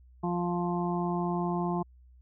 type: harmonic tone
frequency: 175.2 Hz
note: F3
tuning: 6 cents sharp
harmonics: 1 / 2 / 4 / 5 / 6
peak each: -30 / -33 / -36 / -37 / -38 dBFS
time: 0.23-1.83 s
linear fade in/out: 10 ms
effects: added 62 Hz sine -53 dBFS peak until 2.21 s